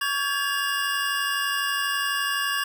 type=tone cluster; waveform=square; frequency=1128 / 1605 / 1697 / 2822 Hz; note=C#6 / G6 / G#6 / F7; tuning=+30 / +40 / +37 / +17 cents; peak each=-30 dBFS; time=0.01-2.64 s; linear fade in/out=5 ms; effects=none